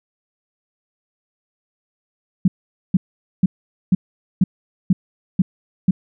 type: tone bursts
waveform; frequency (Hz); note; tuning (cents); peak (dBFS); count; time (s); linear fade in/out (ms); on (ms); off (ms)
sine; 185; F#3; 0; -9; 8; 2.45-5.91; 5; 30; 460
effects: none